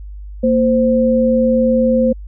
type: tone pair together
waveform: sine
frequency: 231.1 / 519.6 Hz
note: A#3 / C5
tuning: -15 / -12 cents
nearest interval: octave + major second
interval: 1403 cents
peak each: -13 / -13 dBFS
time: 0.43-2.13 s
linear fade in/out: 10 ms
effects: added 50 Hz sine -28 dBFS peak until 2.27 s